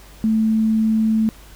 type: tone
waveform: sine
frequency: 220.1 Hz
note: A3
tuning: 1 cent sharp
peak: -14 dBFS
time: 0.24-1.29 s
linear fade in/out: 0 ms
effects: added 50 Hz sine -43 dBFS peak until 1.55 s + pink hiss -46 dBFS RMS until 1.55 s